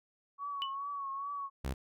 sine tone with vibrato, 1116 Hz, C#6, 11 cents sharp, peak -36 dBFS, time 0.38-1.5 s, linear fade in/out 50 ms, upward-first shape triangle, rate 2.4 Hz, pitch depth 56 cents each way
sine tone with exponential decay, 2972 Hz, F#7, 7 cents sharp, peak -30 dBFS, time 0.62-0.75 s, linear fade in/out 0 ms, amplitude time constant 27 ms
sawtooth tone, 66 Hz, C2, 16 cents sharp, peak -30 dBFS, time 1.64-1.74 s, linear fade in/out 10 ms
effects none

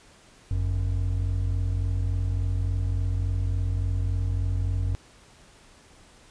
triangle tone pair together, 49 / 92.5 Hz, G1 / F#2, 0 / 0 cents, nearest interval major seventh, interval 1100 cents, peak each -25 / -23 dBFS, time 0.51-4.95 s, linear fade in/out 0 ms, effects pink hiss -54 dBFS RMS until 6.3 s + resampled to 22050 Hz

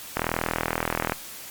click train, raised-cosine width 0.5 ms, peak -8 dBFS, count 40, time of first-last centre 0.17-1.121 s, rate 41 Hz, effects white hiss -40 dBFS RMS until 1.5 s + Opus 48 kbps

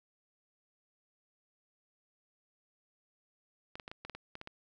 clicks, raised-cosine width 0.3 ms, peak -28 dBFS, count 10, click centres 3.755 / 3.798 / 3.879 / 3.915 / 4.05 / 4.097 / 4.15 / 4.354 / 4.414 / 4.474 s, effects none

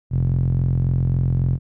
sawtooth tone with band-pass filter, 43.65 Hz, F1, in tune, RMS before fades -19 dBFS, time 0.1-1.59 s, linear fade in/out 50 ms, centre 120 Hz, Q 4.6, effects none

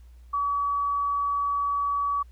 sine tone, 1139 Hz, C#6, 47 cents sharp, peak -23 dBFS, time 0.33-2.23 s, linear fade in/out 10 ms, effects added 60 Hz sine -46 dBFS peak until 2.31 s + pink hiss -67 dBFS RMS until 2.31 s

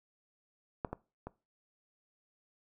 clicks, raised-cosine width 1 ms, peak -19 / -23 / -27 dBFS, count 3, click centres 0.848 / 0.93 / 1.27 s, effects noise-tail reverb RT60 0.3 s tail -20 dB re dry

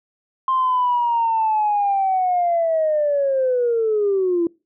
sine linear sweep, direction down, 1056 to 332 Hz, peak -15 dBFS, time 0.48-4.47 s, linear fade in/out 2 ms, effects noise-tail reverb RT60 0.3 s tail -25 dB re dry + tanh soft clip ceiling -11 dBFS

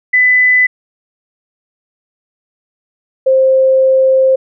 sine tone pair in turn, 2001 / 526.9 Hz, B6 / C5, +22 / +12 cents, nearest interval octave + major seventh, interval 2310 cents, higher first, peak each -6 dBFS, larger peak neither, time 0.13-0.67 / 3.26-4.36 s, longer second, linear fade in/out 10 ms, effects none

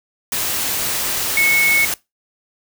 sine tone in noise, 2200 Hz, C#7, 14 cents flat, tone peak -12 dBFS, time 1.37-1.85 s, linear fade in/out 2 ms, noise white, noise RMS -21 dBFS, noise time 0.32-1.94 s, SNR +6 dB, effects noise-tail reverb RT60 0.2 s tail -21 dB re dry

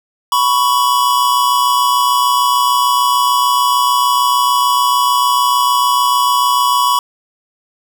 square tone pair together, 987.8 / 1114.5 Hz, B5 / C#6, 0 / +9 cents, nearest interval major second, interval 209 cents, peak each -14 dBFS, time 0.32-6.99 s, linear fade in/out 2 ms, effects none

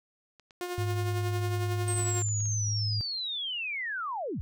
clicks, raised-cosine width 0.2 ms, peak -36 dBFS, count 10, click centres 0.397 / 0.508 / 0.791 / 0.838 / 1.21 / 2.192 / 2.225 / 2.286 / 2.405 / 2.457 s
sawtooth tone with tremolo, 356.3 Hz, F4, 35 cents sharp, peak -27 dBFS, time 0.61-2.22 s, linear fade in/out 0 ms, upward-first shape triangle, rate 11 Hz, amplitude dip 55%
sine tone with pitch glide, 102.9 to 105.79 Hz, G#2 to G#2, -16 to +32 cents, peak -28 dBFS, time 0.78-3.01 s, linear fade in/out 0 ms, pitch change +48 cents, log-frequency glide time 1.69-2.51 s
sine linear sweep, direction down, 8430 to 49 Hz, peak -31 dBFS, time 1.88-4.41 s, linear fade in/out 0 ms
effects none

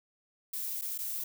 violet noise with dropouts, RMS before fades -36 dBFS, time 0.53-1.24 s, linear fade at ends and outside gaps 5 ms, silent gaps 0.813-0.819 / 0.979-0.987 s, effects none

